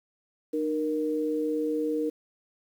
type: tone pair together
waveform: sine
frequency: 304.6 / 468.6 Hz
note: D#4 / A#4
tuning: -37 / +9 cents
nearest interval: perfect fifth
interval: 746 cents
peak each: -28 dBFS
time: 0.53-2.1 s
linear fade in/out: 10 ms
effects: 9-bit